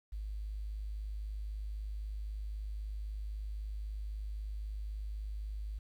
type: tone with quantisation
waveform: sine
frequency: 51.91 Hz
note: G#1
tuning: in tune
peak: -37 dBFS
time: 0.12-5.79 s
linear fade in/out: 10 ms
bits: 11
effects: none